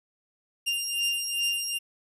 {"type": "beating tone pair", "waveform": "sawtooth", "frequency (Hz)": [2794, 2796.5], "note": ["F7", "F7"], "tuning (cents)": [0, 2], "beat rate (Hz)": 2.5, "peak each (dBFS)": [-27, -25], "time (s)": [0.66, 1.79], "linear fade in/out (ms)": 20, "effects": ["resampled to 32000 Hz"]}